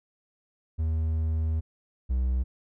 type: tone pair in turn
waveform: triangle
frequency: 79.7 / 63.26 Hz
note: D#2 / B1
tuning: +42 / +42 cents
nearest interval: major third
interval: 400 cents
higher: first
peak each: -22 / -21 dBFS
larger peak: second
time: 0.78-1.61 / 2.09-2.44 s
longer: first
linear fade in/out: 20 ms
effects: none